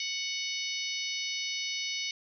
harmonic tone, 740 Hz, F#5, in tune, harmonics 3 / 4 / 5 / 6 / 7 / 8, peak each -37 / -38 / -39 / -40 / -40 / -41 dBFS, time 0-2.11 s, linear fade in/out 2 ms, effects none

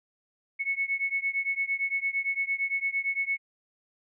sine beating tone pair, 2200 / 2208.8 Hz, C#7 / C#7, -14 / -7 cents, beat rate 8.8 Hz, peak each -29 / -30 dBFS, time 0.59-3.38 s, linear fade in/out 20 ms, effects none

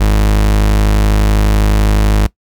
40% pulse tone, 51.91 Hz, G#1, in tune, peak -7 dBFS, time 0-2.27 s, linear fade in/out 10 ms, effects noise-tail reverb RT60 0.1 s tail -19 dB re dry

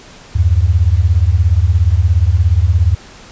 sine beating tone pair, 78 / 95 Hz, D#2 / F#2, +5 / +46 cents, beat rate 17 Hz, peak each -11 dBFS, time 0.35-2.95 s, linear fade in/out 10 ms, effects pink hiss -38 dBFS RMS until 3.31 s + resampled to 16000 Hz

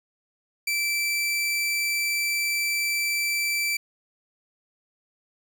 sawtooth tone, 2331 Hz, D7, 14 cents flat, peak -20 dBFS, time 0.67-3.77 s, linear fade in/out 5 ms, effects none

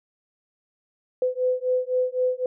sine beating tone pair, 504 / 507.9 Hz, B4 / B4, +35 / +48 cents, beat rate 3.9 Hz, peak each -24 dBFS, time 1.22-2.46 s, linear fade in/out 2 ms, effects none

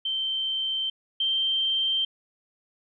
sine tone pair in turn, 3116 / 3139 Hz, G7 / G7, -11 / +2 cents, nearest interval unison, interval 13 cents, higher second, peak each -25 / -22 dBFS, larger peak second, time 0.05-0.9 / 1.2-2.05 s, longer neither, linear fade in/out 5 ms, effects none

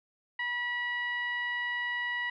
15% pulse tone with low-pass filter, 970 Hz, B5, 31 cents flat, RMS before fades -33 dBFS, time 0.39-2.3 s, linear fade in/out 5 ms, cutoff 2200 Hz, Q 6.3, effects none

